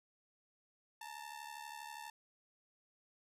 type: ring-modulated tone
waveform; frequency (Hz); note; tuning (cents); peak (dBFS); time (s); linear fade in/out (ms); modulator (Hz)
sawtooth; 892; A5; +23; -40; 1.01-2.1; 2; 36.2
effects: resampled to 32000 Hz